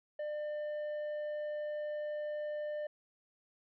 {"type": "tone with tanh clipping", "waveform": "sine", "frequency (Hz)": 599, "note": "D5", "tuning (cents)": 34, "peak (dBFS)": -37, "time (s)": [0.19, 2.87], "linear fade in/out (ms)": 5, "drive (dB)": 6, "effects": []}